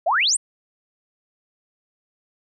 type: exponential sweep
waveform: sine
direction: up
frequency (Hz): 600 to 9397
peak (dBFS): -16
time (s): 0.06-0.37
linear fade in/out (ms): 10
effects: none